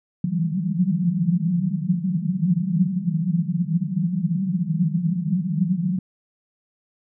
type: band-pass noise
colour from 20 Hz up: pink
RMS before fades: -22 dBFS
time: 0.24-5.99 s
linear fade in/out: 5 ms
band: 160 to 190 Hz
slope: 96 dB/octave
effects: none